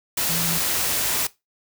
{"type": "tone in noise", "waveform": "sine", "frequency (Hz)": 167.3, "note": "E3", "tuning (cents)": 26, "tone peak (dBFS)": -28, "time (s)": [0.29, 0.58], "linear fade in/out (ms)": 5, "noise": "white", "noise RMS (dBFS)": -23, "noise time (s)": [0.17, 1.27], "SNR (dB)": -8, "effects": ["noise-tail reverb RT60 0.2 s tail -19 dB re dry"]}